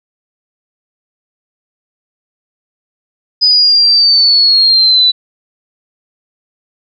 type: linear sweep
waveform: sine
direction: down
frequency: 5000 to 3951 Hz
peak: -5 dBFS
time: 3.41-5.12 s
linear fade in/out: 20 ms
effects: none